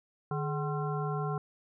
harmonic tone with a mistuned harmonic, 150.9 Hz, D3, 47 cents sharp, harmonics 1 / 3 / 5 / 7 / 9, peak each -32 / -37 / -39 / -40 / -42 dBFS, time 0.31-1.38 s, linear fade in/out 2 ms, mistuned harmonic 3, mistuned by -120 cents, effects none

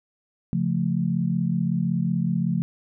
sine chord, Db augmented, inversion none, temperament equal, 138.59 / 174.61 / 220 Hz, Db3 / F3 / A3, 0 / 0 / 0 cents, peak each -27 / -23 / -27 dBFS, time 0.53-2.62 s, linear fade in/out 0 ms, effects none

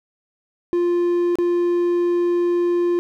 triangle tone with dropouts, 349.2 Hz, F4, in tune, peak -14 dBFS, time 0.73-2.99 s, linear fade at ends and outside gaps 0 ms, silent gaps 1.355-1.386 s, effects none

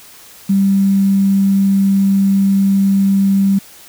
sine tone with quantisation, 196 Hz, G3, in tune, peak -9 dBFS, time 0.49-3.59 s, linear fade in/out 10 ms, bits 6, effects white hiss -40 dBFS RMS until 3.88 s

